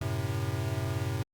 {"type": "chord", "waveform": "square", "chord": "F# diminished", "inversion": "none", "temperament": "equal with one note detuned", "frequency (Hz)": [93.25, 110, 130.81], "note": ["F#2", "A2", "C3"], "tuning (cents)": [14, 0, 0], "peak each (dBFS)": [-35, -34, -35], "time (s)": [0.01, 1.23], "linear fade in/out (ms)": 5, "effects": ["Opus 48 kbps"]}